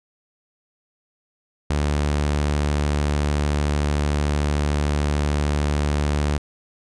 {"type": "tone", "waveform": "sawtooth", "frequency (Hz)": 73.42, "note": "D2", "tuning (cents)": 0, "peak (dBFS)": -15, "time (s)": [1.7, 6.38], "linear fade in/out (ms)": 5, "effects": ["resampled to 22050 Hz"]}